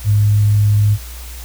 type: tone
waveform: sine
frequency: 104.2 Hz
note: G#2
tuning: 6 cents sharp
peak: -9 dBFS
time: 0.04-0.98 s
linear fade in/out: 50 ms
effects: added 60 Hz sine -29 dBFS peak until 1.44 s + white hiss -36 dBFS RMS until 1.44 s